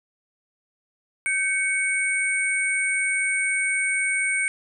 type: tone cluster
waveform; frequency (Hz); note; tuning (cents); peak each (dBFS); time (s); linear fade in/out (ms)
sine; 1549 / 2229 / 8650; G6 / C#7 / C#9; -21 / +9 / -43; -29 / -22 / -29; 1.26-4.48; 0
effects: none